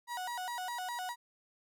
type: tone with vibrato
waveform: 35% pulse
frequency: 840 Hz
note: G#5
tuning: 19 cents sharp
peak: -35 dBFS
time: 0.07-1.16 s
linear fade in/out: 50 ms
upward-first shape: square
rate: 4.9 Hz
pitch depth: 230 cents each way
effects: none